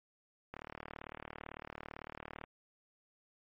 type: click train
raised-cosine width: 0.5 ms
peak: -28 dBFS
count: 73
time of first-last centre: 0.54-2.44 s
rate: 37.9 Hz
effects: MP3 32 kbps